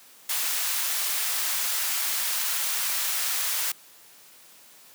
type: high-pass noise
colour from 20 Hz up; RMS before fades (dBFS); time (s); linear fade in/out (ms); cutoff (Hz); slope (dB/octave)
white; -27; 0.29-3.72; 5; 930; 12
effects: white hiss -52 dBFS RMS until 4.94 s + high-pass 150 Hz 12 dB/octave